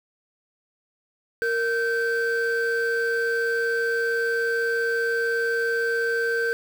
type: tone pair together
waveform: triangle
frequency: 463.6 / 1551.3 Hz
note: A#4 / G6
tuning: -10 / -19 cents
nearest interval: octave + major sixth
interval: 2091 cents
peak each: -22 dBFS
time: 1.42-6.53 s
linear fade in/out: 0 ms
effects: tanh soft clip ceiling -12 dBFS + 7-bit